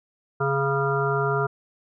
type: harmonic tone with a mistuned harmonic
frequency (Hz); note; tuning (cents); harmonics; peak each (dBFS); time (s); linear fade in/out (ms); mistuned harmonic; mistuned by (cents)
138.4; C#3; -2; 1 / 3 / 5 / 7 / 9 / 10; -26 / -25 / -30 / -31 / -30 / -28; 0.4-1.47; 10; 9; -44
effects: none